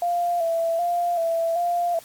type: tone with vibrato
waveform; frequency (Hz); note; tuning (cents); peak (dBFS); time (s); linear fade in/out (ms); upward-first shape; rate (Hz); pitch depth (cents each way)
sine; 681; F5; -44; -20; 0.02-1.99; 2; square; 1.3; 42
effects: white hiss -47 dBFS RMS until 2.04 s + AAC 64 kbps